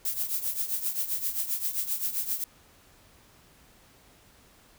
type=noise with tremolo; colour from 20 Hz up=violet; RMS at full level=-27 dBFS; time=0.05-2.44 s; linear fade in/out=2 ms; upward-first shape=triangle; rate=7.6 Hz; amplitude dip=80%; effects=pink hiss -58 dBFS RMS until 4.78 s